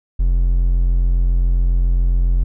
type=tone; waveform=triangle; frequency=43.65 Hz; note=F1; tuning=in tune; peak=-10 dBFS; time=0.19-2.44 s; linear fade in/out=10 ms; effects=none